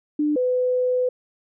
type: tone pair in turn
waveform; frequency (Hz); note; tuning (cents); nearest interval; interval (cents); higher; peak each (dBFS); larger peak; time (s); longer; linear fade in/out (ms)
sine; 298.6 / 502.2; D4 / B4; +29 / +29; major sixth; 900; second; -18; neither; 0.19-0.36 / 0.36-1.09; second; 5
effects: none